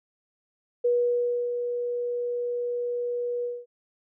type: tone with ADSR envelope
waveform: sine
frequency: 484 Hz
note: B4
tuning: 35 cents flat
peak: -19 dBFS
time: 0.84-3.66 s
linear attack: 11 ms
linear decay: 650 ms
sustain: -7 dB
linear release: 220 ms
effects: none